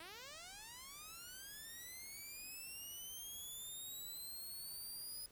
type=linear sweep; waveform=5% pulse; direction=up; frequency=310.2 to 5010 Hz; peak=-40 dBFS; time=0-5.26 s; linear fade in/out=2 ms; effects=pink hiss -66 dBFS RMS until 5.31 s